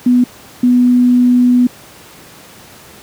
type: tone pair in turn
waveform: sine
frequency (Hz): 246.9 / 246.9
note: B3 / B3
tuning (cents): 0 / 0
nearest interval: unison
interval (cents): 0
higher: neither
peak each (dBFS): -6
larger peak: neither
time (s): 0.06-0.24 / 0.63-1.67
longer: second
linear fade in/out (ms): 5
effects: pink hiss -38 dBFS RMS until 3.02 s + high-pass 100 Hz 12 dB/octave